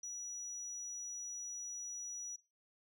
sine tone, 5850 Hz, F#8, 21 cents flat, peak -40 dBFS, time 0.03-2.36 s, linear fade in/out 5 ms, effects noise-tail reverb RT60 0.2 s tail -17 dB re dry + tanh soft clip ceiling -41 dBFS

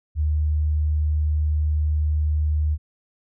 sine tone, 76 Hz, D#2, 40 cents flat, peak -18 dBFS, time 0.15-2.78 s, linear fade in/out 50 ms, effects none

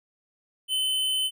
square tone, 3045 Hz, F#7, 49 cents sharp, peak -24 dBFS, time 0.68-1.31 s, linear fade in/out 50 ms, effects none

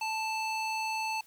square tone with band-pass filter, 880 Hz, A5, in tune, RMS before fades -33 dBFS, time 0.01-1.21 s, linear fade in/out 5 ms, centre 2700 Hz, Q 0.71, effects white hiss -60 dBFS RMS until 1.26 s

